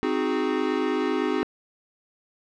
square chord, Ab dominant seventh, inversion first, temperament equal with one note detuned, 261.6 / 311.1 / 367.4 / 415.3 Hz, C4 / Eb4 / Gb4 / Ab4, 0 / 0 / -12 / 0 cents, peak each -29 dBFS, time 0.03-1.43 s, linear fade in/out 0 ms, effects low-pass 3000 Hz 12 dB/octave

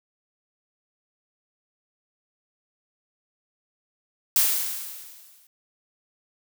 blue noise with exponential decay, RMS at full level -18 dBFS, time 4.36-5.47 s, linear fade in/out 1 ms, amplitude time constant 240 ms, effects none

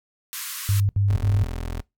white band-pass noise, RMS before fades -33 dBFS, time 0.33-0.8 s, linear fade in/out 0 ms, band 1000 to 16000 Hz, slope 96 dB/octave
sine tone bursts, 100.1 Hz, G2, 37 cents sharp, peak -17 dBFS, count 3, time 0.69-1.434 s, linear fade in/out 0 ms, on 200 ms, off 72 ms
25% pulse tone, 41.92 Hz, E1, 30 cents sharp, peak -24 dBFS, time 1.08-1.82 s, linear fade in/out 20 ms
effects noise-tail reverb RT60 0.2 s tail -23 dB re dry

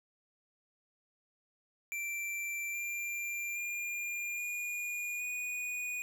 square tone with pitch steps, 2349 / 2378 / 2407 / 2436 / 2466 Hz, D7 / D7 / D7 / D#7 / D#7, 0 / +21 / +42 / -37 / -16 cents, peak -36 dBFS, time 1.92-6.02 s, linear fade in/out 0 ms, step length 820 ms, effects 13-bit

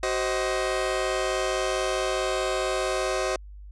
sawtooth chord, C diminished, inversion second, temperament just, 376.7 / 523.3 / 627.9 Hz, Gb4 / C5 / Eb5, +31 / 0 / +16 cents, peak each -25 dBFS, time 0.03-3.36 s, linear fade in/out 2 ms, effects added 50 Hz sine -40 dBFS peak until 3.71 s + resampled to 22050 Hz

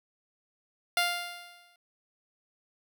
10% pulse tone with exponential decay, 700 Hz, F5, 4 cents sharp, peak -14 dBFS, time 0.97-1.76 s, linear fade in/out 2 ms, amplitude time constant 170 ms, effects none

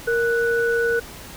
sine tone pair together, 466.2 / 1480.1 Hz, A#4 / F#6, 0 / 0 cents, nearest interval octave + minor sixth, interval 2000 cents, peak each -19 / -22 dBFS, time 0.07-1 s, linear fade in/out 10 ms, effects pink hiss -39 dBFS RMS until 1.36 s

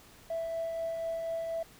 triangle tone with tremolo, 660 Hz, E5, 2 cents sharp, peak -27 dBFS, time 0.3-1.63 s, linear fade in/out 5 ms, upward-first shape triangle, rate 4.1 Hz, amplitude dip 40%, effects tanh soft clip ceiling -28 dBFS + pink hiss -56 dBFS RMS until 1.79 s

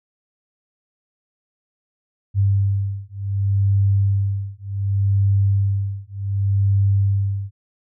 sine beating tone pair, 98.7 / 99.37 Hz, G2 / G2, +12 / +24 cents, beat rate 0.67 Hz, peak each -19 dBFS, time 2.34-7.51 s, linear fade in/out 50 ms, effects none

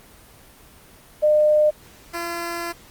sine / 10% pulse tone pair in turn, 605 / 341.3 Hz, D#5 / F4, -49 / -40 cents, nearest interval minor seventh, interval 991 cents, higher first, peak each -13 / -18 dBFS, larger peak first, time 1.22-1.71 / 2.13-2.73 s, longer second, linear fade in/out 20 ms, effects pink hiss -48 dBFS RMS until 2.9 s + Opus 24 kbps

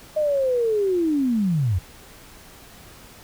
sine linear sweep, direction down, 622 to 81 Hz, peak -18 dBFS, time 0.16-1.79 s, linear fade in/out 10 ms, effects pink hiss -46 dBFS RMS until 3.23 s

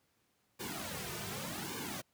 pink noise with flanger, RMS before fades -41 dBFS, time 0.59-2.02 s, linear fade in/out 20 ms, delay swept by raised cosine 1.5 to 3.7 ms, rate 0.86 Hz, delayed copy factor -0.95, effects pink hiss -75 dBFS RMS until 2.13 s + high-pass 100 Hz 12 dB/octave

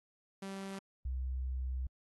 sawtooth / sine tone pair in turn, 194.5 / 64.2 Hz, G3 / C2, -13 / -32 cents, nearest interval octave + perfect fifth, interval 1919 cents, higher first, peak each -37 / -34 dBFS, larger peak second, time 0.42-0.79 / 1.05-1.87 s, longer second, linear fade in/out 5 ms, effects AAC 32 kbps

